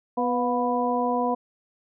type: harmonic tone with a mistuned harmonic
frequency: 246.9 Hz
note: B3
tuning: in tune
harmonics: 1 / 2 / 3 / 4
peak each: -27 / -27 / -27 / -27 dBFS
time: 0.17-1.35 s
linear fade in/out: 10 ms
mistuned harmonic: 3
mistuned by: -48 cents
effects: none